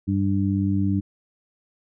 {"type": "harmonic tone", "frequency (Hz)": 98, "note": "G2", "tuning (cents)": 0, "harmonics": [1, 2, 3], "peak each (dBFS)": [-23, -23, -25], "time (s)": [0.07, 1.01], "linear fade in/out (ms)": 20, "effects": []}